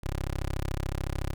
15% pulse tone, 33.77 Hz, C#1, 44 cents flat, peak -23 dBFS, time 0.03-1.34 s, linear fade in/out 10 ms, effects none

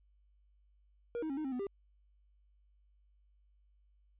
triangle tone with pitch steps, 473.9 / 315.5 / 272.1 / 309.3 / 266.5 / 249.6 / 397.4 Hz, A#4 / D#4 / C#4 / D#4 / C4 / B3 / G4, +28 / +24 / -32 / -10 / +32 / +19 / +24 cents, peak -33 dBFS, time 1.15-1.668 s, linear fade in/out 0 ms, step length 74 ms, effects added 50 Hz sine -65 dBFS peak until 4.19 s + resampled to 8000 Hz

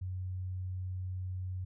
sine tone, 92.3 Hz, F#2, 4 cents flat, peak -35 dBFS, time 0.01-1.65 s, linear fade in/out 10 ms, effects none

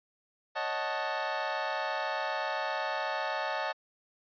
25% pulse chord, D# half-diminished seventh, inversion third, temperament equal, 554.4 / 622.3 / 740 / 880 Hz, C#5 / D#5 / F#5 / A5, 0 / 0 / 0 / 0 cents, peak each -35 / -32 / -34 / -31 dBFS, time 0.55-3.73 s, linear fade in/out 20 ms, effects resampled to 11025 Hz

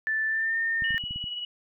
sine tone with pitch glide, 1760 to 1820 Hz, A6 to A#6, 0 to -42 cents, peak -24 dBFS, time 0.07-0.98 s, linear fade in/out 0 ms, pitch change +58 cents, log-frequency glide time 0.27-0.58 s
clicks, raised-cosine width 5 ms, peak -28 dBFS, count 7, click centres 0.822 / 0.907 / 0.945 / 1.039 / 1.109 / 1.16 / 1.241 s
sine tone with tremolo, 2928 Hz, F#7, 19 cents flat, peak -29 dBFS, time 0.84-1.45 s, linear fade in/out 2 ms, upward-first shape triangle, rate 19 Hz, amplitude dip 50%
effects none

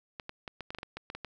clicks, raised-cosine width 0.3 ms, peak -23 dBFS, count 12, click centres 0.198 / 0.294 / 0.478 / 0.607 / 0.705 / 0.748 / 0.786 / 0.831 / 0.97 / 1.101 / 1.15 / 1.247 s, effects none

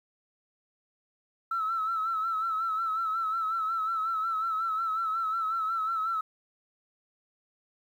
sine tone with vibrato, 1318 Hz, E6, 1 cent flat, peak -26 dBFS, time 1.51-6.21 s, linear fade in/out 5 ms, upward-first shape sine, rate 5.5 Hz, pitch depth 55 cents each way, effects tanh soft clip ceiling -22 dBFS + 10-bit

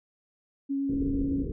sine tone with vibrato, 276.1 Hz, C#4, 7 cents flat, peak -26 dBFS, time 0.69-1.44 s, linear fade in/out 20 ms, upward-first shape sine, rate 9.1 Hz, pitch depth 8 cents each way
pink low-pass noise, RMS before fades -33 dBFS, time 0.89-1.52 s, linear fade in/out 2 ms, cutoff 490 Hz, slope 96 dB/octave
effects none

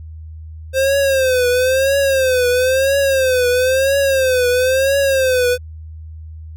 square tone with vibrato, 523.3 Hz, C5, in tune, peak -13 dBFS, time 0.73-5.58 s, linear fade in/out 50 ms, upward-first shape triangle, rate 1 Hz, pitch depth 120 cents each way, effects added 79 Hz sine -30 dBFS peak until 6.56 s

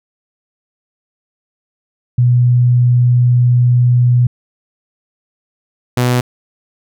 sine / sawtooth tone pair in turn, 122.8 / 123.8 Hz, B2 / B2, -9 / +5 cents, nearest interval unison, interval 14 cents, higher second, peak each -7 dBFS, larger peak neither, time 2.18-4.27 / 5.97-6.21 s, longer first, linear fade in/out 5 ms, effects none

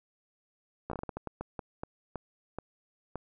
slowing click train, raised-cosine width 1 ms, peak -22 dBFS, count 15, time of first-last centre 0.9-3.157 s, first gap 14 ms, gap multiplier 1.33, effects none

